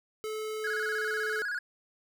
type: tone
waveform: square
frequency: 433.2 Hz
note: A4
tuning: 27 cents flat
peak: -34 dBFS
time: 0.24-1.42 s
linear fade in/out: 0 ms
type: tone with vibrato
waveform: triangle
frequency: 1552 Hz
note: G6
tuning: 18 cents flat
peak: -29 dBFS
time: 0.64-1.59 s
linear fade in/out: 5 ms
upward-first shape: square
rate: 16 Hz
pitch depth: 110 cents each way
effects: none